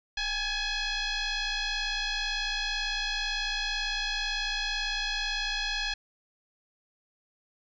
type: tone with frequency modulation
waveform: sine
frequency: 810 Hz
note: G#5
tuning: 43 cents flat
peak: -28 dBFS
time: 0.17-5.94 s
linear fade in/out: 5 ms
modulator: 839 Hz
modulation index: 4.9
effects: none